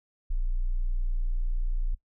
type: tone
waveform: sine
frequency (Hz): 29.71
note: A#0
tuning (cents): +34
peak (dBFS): -24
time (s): 0.3-1.95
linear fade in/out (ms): 10
effects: noise-tail reverb RT60 0.1 s tail -19 dB re dry